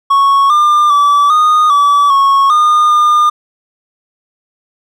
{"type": "tone with pitch steps", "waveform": "triangle", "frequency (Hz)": [1107, 1199, 1154, 1232, 1149, 1101, 1218, 1210], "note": ["C#6", "D6", "D6", "D#6", "D6", "C#6", "D#6", "D#6"], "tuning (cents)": [-3, 36, -31, -17, -38, -12, -37, -49], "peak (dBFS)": -4, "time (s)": [0.1, 3.3], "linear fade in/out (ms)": 10, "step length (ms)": 400, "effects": []}